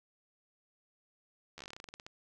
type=slowing click train; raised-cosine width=0.2 ms; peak=-29 dBFS; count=16; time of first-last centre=1.58-2.065 s; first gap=12 ms; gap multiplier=1.13; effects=none